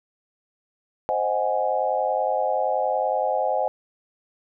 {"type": "chord", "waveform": "sine", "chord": "Ab dominant seventh", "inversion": "first", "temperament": "equal", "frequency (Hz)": [523.3, 622.3, 740, 830.6], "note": ["C5", "Eb5", "Gb5", "Ab5"], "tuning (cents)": [0, 0, 0, 0], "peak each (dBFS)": -26, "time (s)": [1.09, 3.68], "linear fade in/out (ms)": 0, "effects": []}